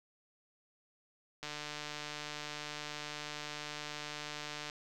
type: click train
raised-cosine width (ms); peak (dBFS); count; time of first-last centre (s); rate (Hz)
0.2; -24; 488; 1.43-4.698; 149
effects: none